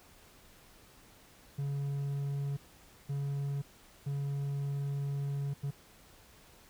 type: tone bursts at uneven times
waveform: triangle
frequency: 140.6 Hz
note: C#3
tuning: 25 cents sharp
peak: -30 dBFS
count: 4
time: 1.58-2.57 / 3.09-3.62 / 4.06-5.54 / 5.63-5.71 s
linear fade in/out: 10 ms
effects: pink hiss -59 dBFS RMS until 6.69 s

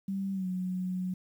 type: tone with pitch glide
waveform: sine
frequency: 194.6 to 183.68 Hz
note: G3 to F#3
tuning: -12 to -12 cents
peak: -30 dBFS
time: 0.08-1.14 s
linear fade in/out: 5 ms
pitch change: -100 cents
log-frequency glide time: 0.33-0.47 s
effects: 10-bit

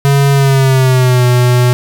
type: tone with pitch glide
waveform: square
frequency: 139.6 to 123.65 Hz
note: C#3 to B2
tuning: +13 to +3 cents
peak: -7 dBFS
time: 0.05-1.73 s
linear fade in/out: 0 ms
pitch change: -210 cents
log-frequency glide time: 0.32-1.25 s
effects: 7-bit

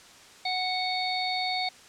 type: harmonic tone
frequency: 740 Hz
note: F#5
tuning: in tune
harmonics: 1 / 3 / 5 / 6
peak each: -30 / -33 / -34 / -32 dBFS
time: 0.45-1.69 s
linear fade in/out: 5 ms
effects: white hiss -51 dBFS RMS until 1.88 s + low-pass 7000 Hz 12 dB/octave

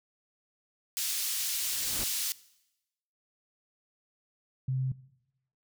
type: high-pass noise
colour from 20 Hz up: pink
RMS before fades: -32 dBFS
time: 0.97-2.32 s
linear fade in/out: 0 ms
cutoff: 4200 Hz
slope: 12 dB/octave
type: noise with exponential growth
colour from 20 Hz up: pink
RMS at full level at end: -36 dBFS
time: 1.48-2.04 s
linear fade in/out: 5 ms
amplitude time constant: 120 ms
type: tone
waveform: sine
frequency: 130.81 Hz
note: C3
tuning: in tune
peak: -27 dBFS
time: 4.68-4.92 s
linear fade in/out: 5 ms
effects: noise-tail reverb RT60 0.9 s tail -20 dB re dry

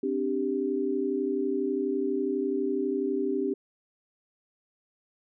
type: chord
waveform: sine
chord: C suspended second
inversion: none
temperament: equal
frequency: 261.6 / 293.7 / 392 Hz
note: C4 / D4 / G4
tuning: 0 / 0 / 0 cents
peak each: -31 / -31 / -28 dBFS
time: 0.03-3.54 s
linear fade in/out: 5 ms
effects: none

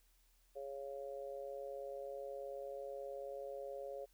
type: harmonic tone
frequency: 138.59 Hz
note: C#3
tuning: in tune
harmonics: 3 / 4 / 5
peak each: -49 / -45 / -53 dBFS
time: 0.55-4.06 s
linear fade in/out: 20 ms
effects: added 41 Hz sine -70 dBFS peak until 4.13 s + white hiss -75 dBFS RMS until 4.13 s

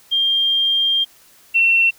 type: tone pair in turn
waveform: sine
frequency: 3197 / 2709 Hz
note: G7 / E7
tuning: +33 / +47 cents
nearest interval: minor third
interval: 286 cents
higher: first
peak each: -14 / -11 dBFS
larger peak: second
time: 0.11-1.05 / 1.54-1.91 s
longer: first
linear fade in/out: 20 ms
effects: white hiss -50 dBFS RMS until 1.98 s

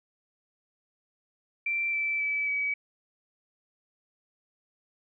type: tone with pitch steps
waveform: sine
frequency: 2349 / 2325 / 2301 / 2277 Hz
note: D7 / D7 / D7 / C#7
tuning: 0 / -18 / -36 / +46 cents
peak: -26 dBFS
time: 1.66-2.74 s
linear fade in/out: 5 ms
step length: 270 ms
effects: none

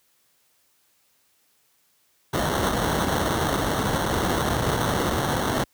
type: noise with sample-and-hold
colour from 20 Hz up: pink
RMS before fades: -23 dBFS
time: 2.33-5.64 s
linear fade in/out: 5 ms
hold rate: 2450 Hz
effects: white hiss -65 dBFS RMS until 5.73 s + high-pass 60 Hz 12 dB/octave

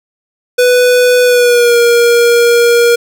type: tone with pitch glide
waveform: square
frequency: 495.3 to 473.2 Hz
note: B4 to A#4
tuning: +5 to +26 cents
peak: -6 dBFS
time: 0.58-2.96 s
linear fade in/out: 10 ms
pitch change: -79 cents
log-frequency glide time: 1.24-1.77 s
effects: none

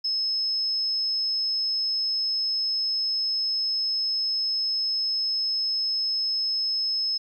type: tone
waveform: sine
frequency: 5190 Hz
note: E8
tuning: 28 cents flat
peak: -23 dBFS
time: 0.04-7.18 s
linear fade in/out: 10 ms
effects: 10-bit

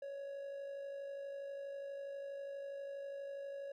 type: tone with amplitude modulation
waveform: triangle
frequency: 557 Hz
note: C#5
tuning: 8 cents sharp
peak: -39 dBFS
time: 0.02-3.72 s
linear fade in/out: 5 ms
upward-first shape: sine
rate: 52.3 Hz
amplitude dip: 40%
effects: none

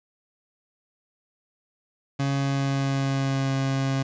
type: tone with pitch glide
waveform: 30% pulse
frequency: 138.59 to 135.11 Hz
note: C#3 to C#3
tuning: 0 to -44 cents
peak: -20 dBFS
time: 2.19-4.03 s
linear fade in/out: 10 ms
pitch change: -44 cents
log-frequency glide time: 2.32-3.53 s
effects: resampled to 16000 Hz + 9-bit

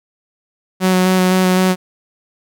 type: tone with vibrato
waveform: sawtooth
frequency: 185 Hz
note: F#3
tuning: in tune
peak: -7 dBFS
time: 0.8-1.76 s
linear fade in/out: 50 ms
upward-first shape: square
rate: 3.9 Hz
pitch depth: 11 cents each way
effects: none

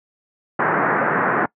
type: band-pass noise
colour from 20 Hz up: white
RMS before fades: -19 dBFS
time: 0.59-1.46 s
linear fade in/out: 5 ms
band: 130 to 1800 Hz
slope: 48 dB/octave
effects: noise-tail reverb RT60 0.1 s tail -23 dB re dry

